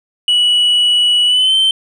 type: tone with pitch glide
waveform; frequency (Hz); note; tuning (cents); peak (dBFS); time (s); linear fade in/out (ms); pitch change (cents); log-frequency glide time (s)
sine; 2939 to 3103; F#7 to G7; -12 to -18; -6; 0.28-1.71; 2; +94; 1.26-1.55
effects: tanh soft clip ceiling -8 dBFS